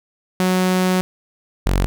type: tone pair in turn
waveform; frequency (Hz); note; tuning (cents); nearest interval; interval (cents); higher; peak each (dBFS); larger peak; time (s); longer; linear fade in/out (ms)
sawtooth; 184.4 / 46.29; F#3 / F#1; -6 / +2; 2 octaves; 2392; first; -11; neither; 0.4-1.01 / 1.66-1.86; first; 0
effects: none